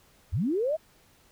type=linear sweep; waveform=sine; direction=up; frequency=62 to 659.3 Hz; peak=-24 dBFS; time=0.32-0.77 s; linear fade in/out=20 ms; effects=pink hiss -61 dBFS RMS until 1.31 s